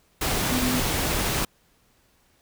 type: tone in noise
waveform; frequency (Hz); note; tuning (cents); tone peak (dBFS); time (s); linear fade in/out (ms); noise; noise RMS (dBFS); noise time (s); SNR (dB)
sine; 251; B3; +28; -24; 0.51-0.8; 5; pink; -25; 0.21-1.45; -2
effects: pink hiss -63 dBFS RMS until 2.41 s